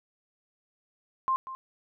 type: tone with echo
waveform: sine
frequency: 1053 Hz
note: C6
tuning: 11 cents sharp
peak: -23 dBFS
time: 1.28-1.36 s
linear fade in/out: 0 ms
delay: 190 ms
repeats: 1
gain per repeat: -13 dB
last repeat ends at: 1.55 s
effects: none